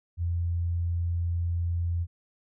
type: tone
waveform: sine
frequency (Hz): 85.7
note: F2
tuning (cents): -32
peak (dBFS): -25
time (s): 0.17-2.07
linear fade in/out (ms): 50
effects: none